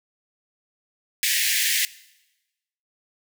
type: high-pass noise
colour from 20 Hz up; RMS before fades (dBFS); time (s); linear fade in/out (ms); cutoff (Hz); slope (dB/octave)
pink; -22; 1.23-1.85; 0; 1700; 96
effects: noise-tail reverb RT60 1.0 s tail -20 dB re dry